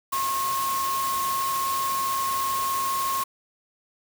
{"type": "tone in noise", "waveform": "sine", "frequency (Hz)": 1081, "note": "C#6", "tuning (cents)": -44, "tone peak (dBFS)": -24, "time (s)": [0.12, 3.24], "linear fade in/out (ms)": 10, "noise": "white", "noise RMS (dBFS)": -32, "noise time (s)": [0.12, 3.24], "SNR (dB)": 5, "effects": []}